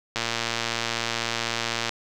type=click train; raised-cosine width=0.2 ms; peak=-8 dBFS; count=202; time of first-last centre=0.16-1.893 s; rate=116 Hz; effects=none